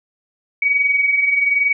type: tone pair together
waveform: sine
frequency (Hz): 2240 / 2261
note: C#7 / C#7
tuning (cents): +18 / +34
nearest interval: unison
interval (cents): 16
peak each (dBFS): -22 / -14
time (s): 0.62-1.73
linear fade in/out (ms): 5
effects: none